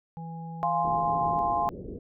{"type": "harmonic tone", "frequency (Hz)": 164.81, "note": "E3", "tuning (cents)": 0, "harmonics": [1, 3, 5], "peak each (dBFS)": [-36, -51, -42], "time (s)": [0.17, 1.39], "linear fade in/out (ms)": 0}
{"type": "chord", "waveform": "sine", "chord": "F minor", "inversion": "none", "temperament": "equal with one note detuned", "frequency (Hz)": [695.6, 830.6, 1046.5], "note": ["F5", "Ab5", "C6"], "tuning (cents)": [-7, 0, 0], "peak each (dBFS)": [-28, -28, -28], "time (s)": [0.63, 1.69], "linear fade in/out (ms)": 0}
{"type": "low-pass noise", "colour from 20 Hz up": "white", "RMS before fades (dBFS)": -39, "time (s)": [0.84, 1.99], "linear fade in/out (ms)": 10, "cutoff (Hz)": 480, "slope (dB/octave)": 48}
{"effects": []}